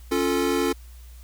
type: chord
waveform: square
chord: Db augmented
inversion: none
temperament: equal with one note detuned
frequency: 276.2 / 349.2 / 440 Hz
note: Db4 / F4 / A4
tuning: -6 / 0 / 0 cents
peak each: -26 dBFS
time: 0.11-0.73 s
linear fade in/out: 10 ms
effects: added 60 Hz sine -41 dBFS peak until 1.23 s + white hiss -55 dBFS RMS until 1.23 s